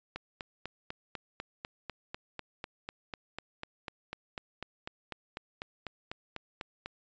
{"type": "click train", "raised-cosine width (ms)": 0.3, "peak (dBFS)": -22, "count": 28, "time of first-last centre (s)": [0.16, 6.86], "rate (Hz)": 4.03, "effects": ["resampled to 16000 Hz"]}